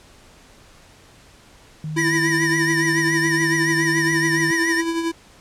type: tone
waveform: sine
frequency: 154.9 Hz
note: D#3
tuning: 7 cents flat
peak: -25 dBFS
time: 1.84-4.51 s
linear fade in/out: 2 ms
type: tone with tremolo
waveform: square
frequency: 331.9 Hz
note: E4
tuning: 12 cents sharp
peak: -19 dBFS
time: 1.96-5.12 s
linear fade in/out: 10 ms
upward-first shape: triangle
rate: 11 Hz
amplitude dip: 55%
type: tone with vibrato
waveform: square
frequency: 1864.7 Hz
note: A#6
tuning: in tune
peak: -20 dBFS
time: 1.97-4.82 s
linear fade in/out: 20 ms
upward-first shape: triangle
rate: 7.1 Hz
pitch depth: 96 cents each way
effects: pink hiss -49 dBFS RMS until 5.4 s + low-pass 9000 Hz 12 dB/octave